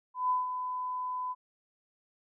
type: tone with ADSR envelope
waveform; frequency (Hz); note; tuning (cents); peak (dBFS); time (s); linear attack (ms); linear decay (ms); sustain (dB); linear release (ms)
sine; 1005; B5; +30; -24; 0.14-1.35; 160; 160; -8; 37
effects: none